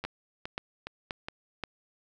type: two click trains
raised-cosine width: 0.3 ms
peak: -17 / -20 dBFS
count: 4 / 4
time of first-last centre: 0.05-1.637 / 0.04-1.285 s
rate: 1.89 / 2.41 Hz
effects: none